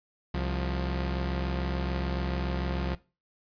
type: tone pair together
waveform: sawtooth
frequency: 66.9 / 176.65 Hz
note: C2 / F3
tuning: +39 / +20 cents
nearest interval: octave + perfect fourth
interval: 1681 cents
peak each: -26 / -29 dBFS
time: 0.34-2.95 s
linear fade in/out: 5 ms
effects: noise-tail reverb RT60 0.3 s tail -19 dB re dry + resampled to 11025 Hz